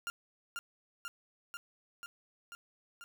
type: tone with echo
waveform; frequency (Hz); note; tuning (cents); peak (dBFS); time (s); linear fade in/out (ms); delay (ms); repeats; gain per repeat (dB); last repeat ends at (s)
30% pulse; 1396.9; F6; 0; -33; 0.07-0.1; 0; 490; 6; -2; 3.04
effects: none